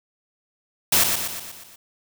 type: noise with echo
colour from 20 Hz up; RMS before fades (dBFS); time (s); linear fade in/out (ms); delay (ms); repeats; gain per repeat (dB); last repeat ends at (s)
white; -17; 0.92-1.04; 5; 120; 6; -5; 1.76
effects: none